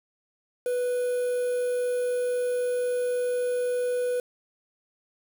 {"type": "tone with quantisation", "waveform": "triangle", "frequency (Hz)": 493.9, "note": "B4", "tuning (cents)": 0, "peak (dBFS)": -22, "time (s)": [0.66, 4.2], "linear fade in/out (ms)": 2, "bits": 7, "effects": []}